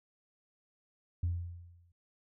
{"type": "tone with exponential decay", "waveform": "sine", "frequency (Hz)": 86.6, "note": "F2", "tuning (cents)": -14, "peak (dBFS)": -26, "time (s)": [1.23, 1.92], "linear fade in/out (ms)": 5, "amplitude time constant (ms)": 150, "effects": ["tanh soft clip ceiling -25 dBFS"]}